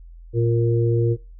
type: harmonic tone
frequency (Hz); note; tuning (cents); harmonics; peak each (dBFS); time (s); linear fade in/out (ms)
116.54; A#2; 0; 1 / 3 / 4; -18 / -23 / -24; 0.33-1.17; 50
effects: noise-tail reverb RT60 0.3 s tail -22 dB re dry + added 42 Hz sine -39 dBFS peak until 1.39 s